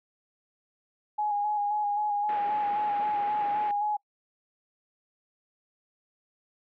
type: tone with vibrato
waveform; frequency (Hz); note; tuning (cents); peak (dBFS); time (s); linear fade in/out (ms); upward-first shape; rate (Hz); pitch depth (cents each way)
sine; 830.6; G#5; 0; -25; 1.18-3.97; 10; square; 3.8; 23
type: low-pass noise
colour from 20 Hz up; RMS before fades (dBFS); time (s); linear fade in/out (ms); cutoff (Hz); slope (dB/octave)
pink; -39; 2.29-3.71; 0; 2500; 24
effects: noise-tail reverb RT60 0.1 s tail -25 dB re dry + high-pass 300 Hz 12 dB/octave